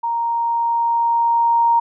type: tone with level ramp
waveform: sine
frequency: 932.3 Hz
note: A#5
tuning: in tune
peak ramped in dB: -18 to -11 dBFS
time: 0.03-1.8 s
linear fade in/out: 10 ms
effects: none